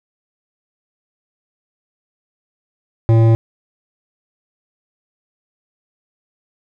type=tone with hard clipping; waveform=triangle; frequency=113.4 Hz; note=A#2; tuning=47 cents flat; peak=-10 dBFS; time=3.09-3.35 s; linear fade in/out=0 ms; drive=16 dB; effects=none